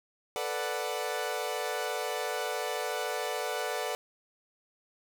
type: chord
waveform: sawtooth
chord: B minor seventh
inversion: third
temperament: equal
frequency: 440 / 493.9 / 587.3 / 740 Hz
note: A4 / B4 / D5 / F#5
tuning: 0 / 0 / 0 / 0 cents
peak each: -33 dBFS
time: 0.36-3.95 s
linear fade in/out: 0 ms
effects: none